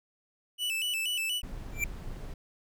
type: tone with vibrato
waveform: 45% pulse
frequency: 2794 Hz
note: F7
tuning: in tune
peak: -29 dBFS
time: 0.58-1.42 s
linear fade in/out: 50 ms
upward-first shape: square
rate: 4.2 Hz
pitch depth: 100 cents each way
type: noise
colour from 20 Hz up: brown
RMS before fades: -39 dBFS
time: 1.43-2.34 s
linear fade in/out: 5 ms
type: tone with exponential growth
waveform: square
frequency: 2349 Hz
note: D7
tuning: in tune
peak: -24 dBFS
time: 1.72-1.84 s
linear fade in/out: 2 ms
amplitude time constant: 25 ms
effects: none